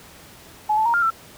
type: tone with pitch steps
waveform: sine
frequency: 851 / 874 / 936 / 1401 / 1337 Hz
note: G#5 / A5 / A#5 / F6 / E6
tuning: +42 / -12 / +7 / +5 / +24 cents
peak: -16 dBFS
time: 0.69-1.105 s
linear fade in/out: 10 ms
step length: 83 ms
effects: pink hiss -45 dBFS RMS until 1.37 s + high-pass 60 Hz 12 dB/octave